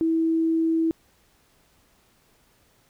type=tone; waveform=sine; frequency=325.6 Hz; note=E4; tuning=21 cents flat; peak=-19 dBFS; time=0.01-0.91 s; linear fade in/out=0 ms; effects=pink hiss -62 dBFS RMS until 2.89 s